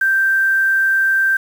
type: tone with quantisation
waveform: sine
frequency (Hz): 1568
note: G6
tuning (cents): 0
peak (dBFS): -12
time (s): 0.01-1.37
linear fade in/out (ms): 5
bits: 6
effects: none